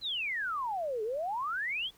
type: exponential two-way sweep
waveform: sine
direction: down then up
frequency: 4164 to 415.3 to 3485 Hz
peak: -31 dBFS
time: 0.01-1.91 s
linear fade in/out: 50 ms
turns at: 1.03 s
effects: pink hiss -62 dBFS RMS until 1.97 s